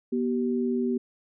sine tone pair together, 242.4 / 384.8 Hz, B3 / G4, -32 / -32 cents, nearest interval minor sixth, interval 800 cents, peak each -25 / -28 dBFS, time 0.12-0.98 s, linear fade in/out 10 ms, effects none

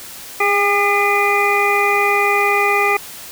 harmonic tone with a mistuned harmonic, 404.1 Hz, G#4, 47 cents flat, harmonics 1 / 2 / 3 / 5 / 6, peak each -19 / -19 / -19 / -19 / -19 dBFS, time 0.4-2.97 s, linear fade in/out 5 ms, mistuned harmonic 1, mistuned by +18 cents, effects white hiss -34 dBFS RMS until 3.31 s

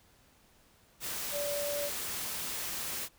sine tone in noise, 578 Hz, D5, 28 cents flat, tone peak -33 dBFS, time 1.31-1.91 s, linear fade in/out 50 ms, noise white, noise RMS -37 dBFS, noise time 1-3.09 s, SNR +1 dB, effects pink hiss -64 dBFS RMS until 3.18 s

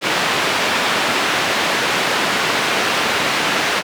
white band-pass noise, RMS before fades -18 dBFS, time 0.01-3.83 s, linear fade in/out 50 ms, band 180 to 2700 Hz, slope 12 dB/octave, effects none

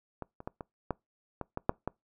clicks, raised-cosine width 1 ms, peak -23 / -30 / -22 / -25 / -16 / -21 / -20 / -10 / -18 dBFS, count 9, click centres 0.223 / 0.404 / 0.475 / 0.608 / 0.907 / 1.413 / 1.574 / 1.694 / 1.876 s, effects noise-tail reverb RT60 0.2 s tail -25 dB re dry

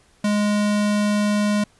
square tone, 207.7 Hz, G#3, in tune, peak -18 dBFS, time 0.24-1.64 s, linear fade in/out 5 ms, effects pink hiss -57 dBFS RMS until 1.79 s + resampled to 24000 Hz

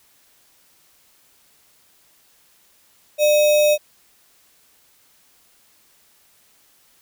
sine tone with sample-and-hold, 599 Hz, D5, 34 cents sharp, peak -12 dBFS, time 3.18-3.78 s, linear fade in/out 50 ms, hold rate 3150 Hz, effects white hiss -57 dBFS RMS until 7.01 s

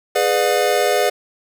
square chord, G# diminished seventh, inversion none, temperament just, 415.3 / 498.4 / 598 / 717.6 Hz, G#4 / B4 / D5 / F5, 0 / +16 / +31 / +47 cents, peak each -21 dBFS, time 0.15-1.1 s, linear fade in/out 10 ms, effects none

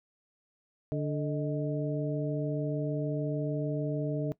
harmonic tone with a mistuned harmonic, 146.6 Hz, D3, 3 cents flat, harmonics 1 / 2 / 3 / 4, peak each -31 / -34 / -36 / -37 dBFS, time 0.92-4.32 s, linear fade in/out 0 ms, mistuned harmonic 4, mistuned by +100 cents, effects noise-tail reverb RT60 0.1 s tail -19 dB re dry

